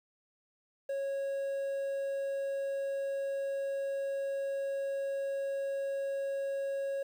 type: tone with quantisation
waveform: triangle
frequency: 550 Hz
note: C#5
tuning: 14 cents flat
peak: -30 dBFS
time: 0.89-7.03 s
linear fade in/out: 5 ms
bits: 10
effects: none